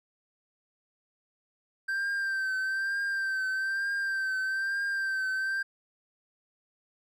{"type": "tone with vibrato", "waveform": "triangle", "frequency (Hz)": 1568, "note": "G6", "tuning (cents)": 0, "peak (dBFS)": -26, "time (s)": [1.88, 5.63], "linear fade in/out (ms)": 10, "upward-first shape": "triangle", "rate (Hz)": 1.1, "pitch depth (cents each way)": 45, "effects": []}